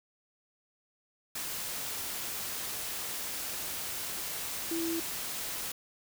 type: tone in noise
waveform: sine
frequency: 331.8 Hz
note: E4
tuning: 11 cents sharp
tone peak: -31 dBFS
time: 4.71-5 s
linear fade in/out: 5 ms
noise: white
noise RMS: -37 dBFS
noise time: 1.35-5.72 s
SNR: +3 dB
effects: none